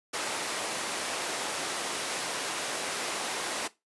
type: high-pass noise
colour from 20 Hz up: pink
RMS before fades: -33 dBFS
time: 0.13-3.68 s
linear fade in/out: 10 ms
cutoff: 420 Hz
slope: 12 dB/octave
effects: noise-tail reverb RT60 0.2 s tail -17 dB re dry + resampled to 24000 Hz